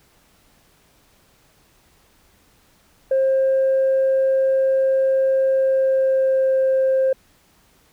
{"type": "tone with pitch glide", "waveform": "sine", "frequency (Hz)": [532, 528.3], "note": ["C5", "C5"], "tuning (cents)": [29, 17], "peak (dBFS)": -13, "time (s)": [3.11, 7.13], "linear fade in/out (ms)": 5, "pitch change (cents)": -12, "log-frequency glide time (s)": [5.49, 6.57], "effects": ["tanh soft clip ceiling -12 dBFS", "pink hiss -57 dBFS RMS until 7.92 s"]}